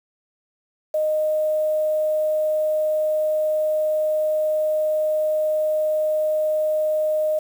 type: tone with quantisation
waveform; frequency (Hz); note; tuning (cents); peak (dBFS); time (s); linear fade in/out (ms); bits
sine; 617; D#5; -15; -18; 0.94-7.39; 5; 7
effects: none